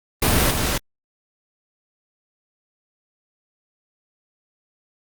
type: noise with echo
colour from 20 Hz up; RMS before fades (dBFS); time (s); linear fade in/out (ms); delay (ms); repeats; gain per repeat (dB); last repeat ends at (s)
pink; -17; 0.22-0.51; 5; 270; 1; -5; 0.78
effects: Opus 32 kbps